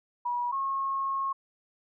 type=tone pair in turn; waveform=sine; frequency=968 / 1086.5 Hz; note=B5 / C#6; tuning=-35 / -35 cents; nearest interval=major second; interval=200 cents; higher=second; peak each=-27 dBFS; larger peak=neither; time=0.25-0.52 / 0.52-1.33 s; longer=second; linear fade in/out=10 ms; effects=none